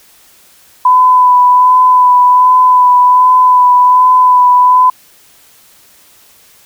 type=tone with vibrato; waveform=sine; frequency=1000 Hz; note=B5; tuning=21 cents sharp; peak=-3 dBFS; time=0.85-4.9 s; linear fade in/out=5 ms; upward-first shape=sine; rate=1.3 Hz; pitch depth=17 cents each way; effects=white hiss -44 dBFS RMS until 6.65 s